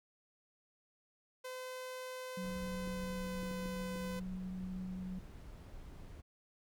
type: tone with pitch glide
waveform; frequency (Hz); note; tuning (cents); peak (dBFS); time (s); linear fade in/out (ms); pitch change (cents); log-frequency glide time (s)
sawtooth; 511 to 506.3; C5 to B4; -41 to +43; -39; 1.44-4.2; 10; -16; 2.56-3.48
type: tone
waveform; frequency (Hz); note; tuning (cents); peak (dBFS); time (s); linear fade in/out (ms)
sine; 185; F#3; 0; -40; 2.37-5.19; 5
type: noise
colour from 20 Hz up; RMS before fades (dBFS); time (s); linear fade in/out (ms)
brown; -50; 2.42-6.22; 20
type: clicks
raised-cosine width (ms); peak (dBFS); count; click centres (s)
3; -36; 5; 2.875 / 3.432 / 3.513 / 3.658 / 3.958
effects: none